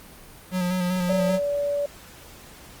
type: tone with vibrato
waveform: square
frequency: 181.3 Hz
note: F#3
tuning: 35 cents flat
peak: -23 dBFS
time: 0.51-1.4 s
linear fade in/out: 50 ms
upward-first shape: square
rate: 5.1 Hz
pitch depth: 26 cents each way
type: tone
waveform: sine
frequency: 575 Hz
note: D5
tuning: 37 cents flat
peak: -22 dBFS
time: 1.09-1.86 s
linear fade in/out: 5 ms
effects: pink hiss -46 dBFS RMS until 2.8 s + Opus 32 kbps